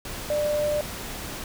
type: tone in noise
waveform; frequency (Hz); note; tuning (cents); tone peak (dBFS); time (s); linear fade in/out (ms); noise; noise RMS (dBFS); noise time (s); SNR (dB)
sine; 595; D5; +22; -22; 0.3-0.81; 2; pink; -35; 0.05-1.44; +10
effects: none